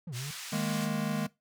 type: linear two-way sweep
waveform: triangle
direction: down then up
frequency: 187 to 116.54 to 152 Hz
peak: -34 dBFS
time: 0.07-0.31 s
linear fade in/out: 5 ms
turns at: 0.14 s
type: band-pass noise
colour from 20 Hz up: white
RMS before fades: -42 dBFS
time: 0.12-0.89 s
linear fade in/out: 50 ms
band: 1200 to 7300 Hz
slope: 12 dB/octave
type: chord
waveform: square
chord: D# suspended fourth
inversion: none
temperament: equal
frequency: 155.56 / 207.7 / 233.1 Hz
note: D#3 / G#3 / A#3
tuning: 0 / 0 / 0 cents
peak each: -35 / -33 / -36 dBFS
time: 0.52-1.27 s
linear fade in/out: 10 ms
effects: noise-tail reverb RT60 0.2 s tail -19 dB re dry